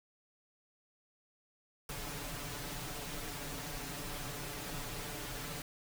pink noise with comb filter, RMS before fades -42 dBFS, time 1.89-5.62 s, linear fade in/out 2 ms, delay 6.9 ms, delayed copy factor +0.95, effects none

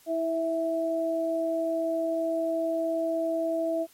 sine tone pair together, 326.2 / 657.7 Hz, E4 / E5, -18 / -4 cents, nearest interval octave, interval 1214 cents, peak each -30 / -26 dBFS, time 0.06-3.87 s, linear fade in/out 50 ms, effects white hiss -58 dBFS RMS until 3.93 s + MP3 64 kbps

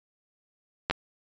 clicks, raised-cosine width 0.3 ms, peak -9 dBFS, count 2, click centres 0.899 / 0.91 s, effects resampled to 16000 Hz

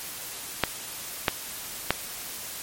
clicks, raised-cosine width 0.3 ms, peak -3 dBFS, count 3, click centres 0.637 / 1.282 / 1.906 s, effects white hiss -37 dBFS RMS until 2.62 s + MP3 64 kbps

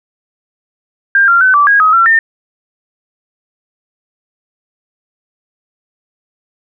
sine tone with pitch steps, 1597 / 1384 / 1517 / 1161 / 1640 / 1267 / 1354 / 1809 Hz, G6 / F6 / F#6 / D6 / G#6 / D#6 / E6 / A6, +32 / -16 / +43 / -20 / -22 / +31 / +46 / +48 cents, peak -5 dBFS, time 1.15-2.19 s, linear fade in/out 2 ms, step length 130 ms, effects none

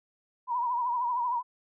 sine tone with vibrato, 972 Hz, B5, 28 cents flat, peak -26 dBFS, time 0.47-1.43 s, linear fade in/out 50 ms, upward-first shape sine, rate 13 Hz, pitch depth 70 cents each way, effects none

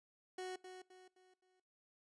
30% pulse tone with echo, 369.6 Hz, F#4, 2 cents flat, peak -40 dBFS, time 0.38-0.56 s, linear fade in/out 5 ms, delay 260 ms, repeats 4, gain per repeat -8 dB, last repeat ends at 1.6 s, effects noise-tail reverb RT60 0.4 s tail -22 dB re dry + resampled to 22050 Hz

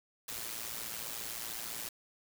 white noise with amplitude modulation, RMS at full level -38 dBFS, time 0.28-1.89 s, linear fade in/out 5 ms, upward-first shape sine, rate 114 Hz, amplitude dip 65%, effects none

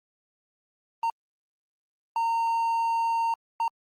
triangle tone bursts at uneven times, 918 Hz, A#5, 27 cents flat, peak -21 dBFS, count 3, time 1.03-1.1 / 2.16-3.34 / 3.6-3.68 s, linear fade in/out 2 ms, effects Opus 24 kbps

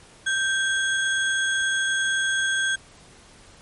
sine tone with sample-and-hold, 1568 Hz, G6, in tune, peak -20 dBFS, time 0.26-2.76 s, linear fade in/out 10 ms, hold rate 4900 Hz, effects pink hiss -50 dBFS RMS until 3.61 s + MP3 48 kbps

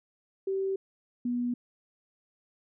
sine tone pair in turn, 386.3 / 243.4 Hz, G4 / B3, -25 / -25 cents, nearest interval minor sixth, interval 800 cents, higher first, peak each -27 dBFS, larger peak neither, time 0.47-0.76 / 1.25-1.54 s, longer neither, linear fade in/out 5 ms, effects none

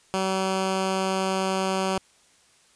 10% pulse tone, 190.2 Hz, F#3, 48 cents sharp, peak -15 dBFS, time 0.14-1.98 s, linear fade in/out 0 ms, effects white hiss -59 dBFS RMS until 2.75 s + resampled to 22050 Hz

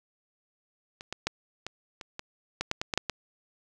clicks, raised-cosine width 0.2 ms, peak -24 / -17 / -10 / -18 / -23 / -19 / -12 / -10 / -13 / -11 / -7 / -12 dBFS, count 12, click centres 1.009 / 1.126 / 1.27 / 1.666 / 2.012 / 2.194 / 2.61 / 2.714 / 2.815 / 2.938 / 2.976 / 3.097 s, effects none

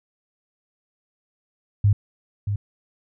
sine tone with echo, 101.8 Hz, G#2, 34 cents flat, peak -13 dBFS, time 1.84-1.93 s, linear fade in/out 5 ms, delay 630 ms, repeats 1, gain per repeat -8 dB, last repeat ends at 2.56 s, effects none

